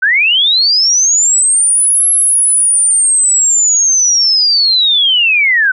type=linear two-way sweep; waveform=sine; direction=up then down; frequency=1480 to 11175 to 1480 Hz; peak=-7 dBFS; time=0.02-5.72 s; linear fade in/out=10 ms; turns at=2.08 s; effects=none